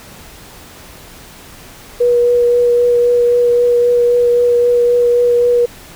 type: tone with vibrato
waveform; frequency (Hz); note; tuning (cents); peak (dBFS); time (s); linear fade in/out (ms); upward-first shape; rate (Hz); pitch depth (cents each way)
sine; 482.5; B4; -40; -8; 2-5.66; 10; triangle; 3.8; 13
effects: pink hiss -37 dBFS RMS until 5.95 s